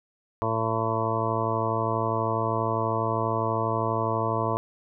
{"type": "harmonic tone", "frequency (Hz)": 112.3, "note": "A2", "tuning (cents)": 36, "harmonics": [1, 2, 3, 4, 5, 6, 8, 9, 10], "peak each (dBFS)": [-30, -36, -34, -32, -34, -31, -33, -30, -33], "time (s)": [0.42, 4.57], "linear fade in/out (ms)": 0, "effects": []}